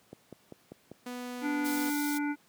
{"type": "click train", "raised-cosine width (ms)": 2, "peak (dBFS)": -29, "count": 5, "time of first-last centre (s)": [0.13, 0.916], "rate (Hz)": 5.09}
{"type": "tone", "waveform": "sawtooth", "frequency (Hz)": 246.9, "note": "B3", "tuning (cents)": 0, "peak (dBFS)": -33, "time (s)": [1.06, 1.9], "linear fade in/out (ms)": 5}
{"type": "harmonic tone", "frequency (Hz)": 292, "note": "D4", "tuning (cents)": -10, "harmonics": [1, 3, 5, 7, 8], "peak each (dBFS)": [-29, -39, -39, -44, -46], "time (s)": [1.41, 2.36], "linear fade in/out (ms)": 50}
{"type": "high-pass noise", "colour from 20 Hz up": "white", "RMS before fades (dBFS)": -39, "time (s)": [1.64, 2.19], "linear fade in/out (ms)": 20, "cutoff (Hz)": 3200, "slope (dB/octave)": 48}
{"effects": ["pink hiss -64 dBFS RMS until 2.48 s", "high-pass 150 Hz 12 dB/octave"]}